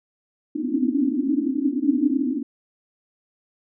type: band-pass noise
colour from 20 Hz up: pink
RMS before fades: -22 dBFS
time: 0.55-2.43 s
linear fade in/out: 10 ms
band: 250 to 310 Hz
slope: 96 dB/octave
effects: none